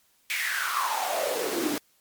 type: noise with high-pass filter sweep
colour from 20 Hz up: pink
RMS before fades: -28 dBFS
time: 0.3-1.78 s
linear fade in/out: 0 ms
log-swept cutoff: 2300 to 260 Hz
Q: 6.2
effects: white hiss -65 dBFS RMS until 2 s + MP3 96 kbps